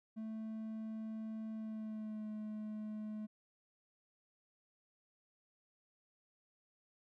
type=tone with pitch glide; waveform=triangle; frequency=220 to 214 Hz; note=A3 to A3; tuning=0 to -48 cents; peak=-39 dBFS; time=0.16-3.27 s; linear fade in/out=20 ms; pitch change=-48 cents; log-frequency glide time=1.52-2.29 s; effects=none